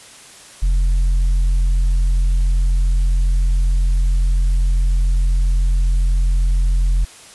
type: tone with tanh clipping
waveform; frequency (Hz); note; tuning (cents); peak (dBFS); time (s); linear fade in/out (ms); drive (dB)
sine; 43.65; F1; 0; -13; 0.62-7.05; 10; 3
effects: white hiss -41 dBFS RMS until 7.34 s + resampled to 24000 Hz